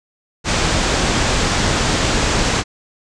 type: low-pass noise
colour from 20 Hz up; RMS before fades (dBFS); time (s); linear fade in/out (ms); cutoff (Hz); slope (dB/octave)
pink; -17; 0.44-2.64; 50; 8000; 48
effects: none